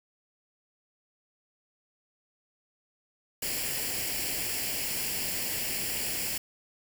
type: noise with comb filter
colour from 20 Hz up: white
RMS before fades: -32 dBFS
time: 3.42-6.38 s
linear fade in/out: 5 ms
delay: 0.4 ms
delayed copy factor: +0.65
effects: none